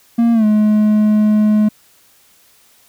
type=tone with pitch glide; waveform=triangle; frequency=233.1 to 212.5 Hz; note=A#3 to G#3; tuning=0 to +40 cents; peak=-7 dBFS; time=0.18-1.69 s; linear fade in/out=10 ms; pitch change=-160 cents; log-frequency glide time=0.33-0.45 s; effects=white hiss -51 dBFS RMS until 2.88 s